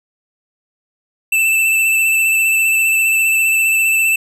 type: tone with vibrato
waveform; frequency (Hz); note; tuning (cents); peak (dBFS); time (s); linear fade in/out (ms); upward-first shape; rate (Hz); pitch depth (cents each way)
square; 2652; E7; +10; -12; 1.32-4.16; 5; square; 15; 16
effects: none